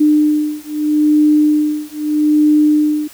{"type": "beating tone pair", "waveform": "sine", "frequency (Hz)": [301, 301.79], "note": ["D4", "D4"], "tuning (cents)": [43, 47], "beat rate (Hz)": 0.79, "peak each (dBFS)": -13, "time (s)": [0, 3.08], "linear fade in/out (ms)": 10, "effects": ["white hiss -40 dBFS RMS until 3.13 s"]}